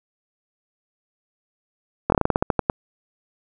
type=slowing click train; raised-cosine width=1 ms; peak=-3 dBFS; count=12; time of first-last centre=2.1-2.698 s; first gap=22 ms; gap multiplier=1.17; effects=none